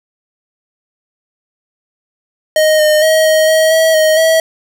square tone with pitch steps, 622 / 611 / 633 / 628 / 635 / 644 / 626 / 646 Hz, D#5 / D#5 / D#5 / D#5 / D#5 / E5 / D#5 / E5, -1 / -32 / +30 / +16 / +35 / -41 / +10 / -35 cents, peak -8 dBFS, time 2.56-4.4 s, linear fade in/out 2 ms, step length 230 ms, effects none

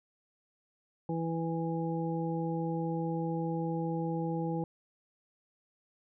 harmonic tone, 164.81 Hz, E3, in tune, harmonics 1 / 2 / 3 / 5, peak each -33 / -36 / -38 / -40 dBFS, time 1.09-4.64 s, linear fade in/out 2 ms, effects none

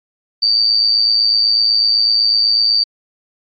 sine tone with amplitude modulation, 4619 Hz, D8, 30 cents flat, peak -8 dBFS, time 0.42-2.84 s, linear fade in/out 10 ms, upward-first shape sine, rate 108 Hz, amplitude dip 55%, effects AAC 64 kbps

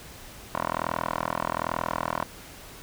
10% pulse tone with band-pass filter, 41.2 Hz, E1, in tune, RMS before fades -30 dBFS, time 0.55-2.24 s, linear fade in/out 0 ms, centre 1000 Hz, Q 2.4, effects pink hiss -45 dBFS RMS until 2.82 s

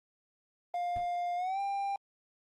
triangle tone with pitch glide, 704 to 794.8 Hz, F5 to G5, +14 to +24 cents, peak -29 dBFS, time 0.74-1.96 s, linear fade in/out 2 ms, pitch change +210 cents, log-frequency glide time 1.36-1.6 s
brown noise with exponential decay, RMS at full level -38 dBFS, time 0.96-1.1 s, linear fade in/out 1 ms, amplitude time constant 30 ms
effects Opus 24 kbps

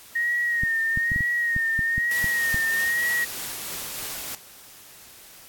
sine tone with vibrato, 1862 Hz, A#6, 2 cents flat, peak -21 dBFS, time 0.15-3.25 s, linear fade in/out 10 ms, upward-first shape sine, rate 1.1 Hz, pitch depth 51 cents each way
clicks, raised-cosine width 5 ms, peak -17 dBFS, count 10, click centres 0.635 / 0.974 / 1.118 / 1.161 / 1.207 / 1.564 / 1.792 / 1.98 / 2.243 / 2.544 s
white noise with tremolo, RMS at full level -32 dBFS, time 2.11-4.35 s, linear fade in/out 2 ms, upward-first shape triangle, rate 3.2 Hz, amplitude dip 25%
effects white hiss -47 dBFS RMS until 5.48 s + AAC 64 kbps

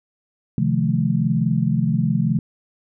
sine chord, F dominant seventh, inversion second, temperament equal with one note detuned, 130.81 / 155.56 / 174.61 / 216.5 Hz, C3 / Eb3 / F3 / A3, 0 / 0 / 0 / -28 cents, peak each -22 dBFS, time 0.58-2.39 s, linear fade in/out 2 ms, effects none

